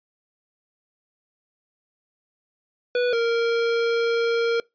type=tone pair in turn; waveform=square; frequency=490.7 / 464.6 Hz; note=B4 / A#4; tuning=-11 / -6 cents; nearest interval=minor second; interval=95 cents; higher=first; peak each=-20 dBFS; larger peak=neither; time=2.95-3.13 / 3.13-4.6 s; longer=second; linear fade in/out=2 ms; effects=noise-tail reverb RT60 0.2 s tail -24 dB re dry + resampled to 11025 Hz